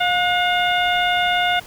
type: harmonic tone with a mistuned harmonic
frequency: 712 Hz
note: F5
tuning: 33 cents sharp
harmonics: 1 / 2 / 3 / 4 / 5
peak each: -19 / -22 / -24 / -25 / -26 dBFS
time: 0-1.6 s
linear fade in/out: 10 ms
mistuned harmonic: 2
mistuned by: +44 cents
effects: pink hiss -41 dBFS RMS until 1.66 s